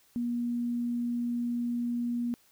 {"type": "tone", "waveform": "sine", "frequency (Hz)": 239.3, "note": "A#3", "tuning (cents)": 46, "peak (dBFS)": -28, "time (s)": [0.16, 2.34], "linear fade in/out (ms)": 0, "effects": ["white hiss -64 dBFS RMS until 2.51 s"]}